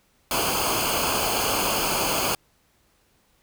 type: noise with comb filter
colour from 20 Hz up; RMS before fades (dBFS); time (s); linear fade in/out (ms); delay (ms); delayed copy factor
pink; -24; 0.31-2.35; 2; 0.53; -0.8
effects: pink hiss -64 dBFS RMS until 3.42 s